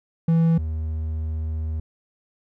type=tone pair in turn; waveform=triangle; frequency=164.81 / 78.82 Hz; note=E3 / D#2; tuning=0 / +23 cents; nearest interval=octave + minor second; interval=1277 cents; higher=first; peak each=-13 / -22 dBFS; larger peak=first; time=0.28-0.58 / 0.58-1.8 s; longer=second; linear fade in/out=5 ms; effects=none